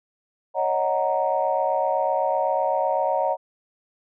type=chord; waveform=sine; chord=D# minor seventh; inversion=third; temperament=equal; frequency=554.4 / 622.3 / 740 / 932.3 Hz; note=C#5 / D#5 / F#5 / A#5; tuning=0 / 0 / 0 / 0 cents; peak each=-25 dBFS; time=0.54-3.37 s; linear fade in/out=50 ms; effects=tanh soft clip ceiling -9 dBFS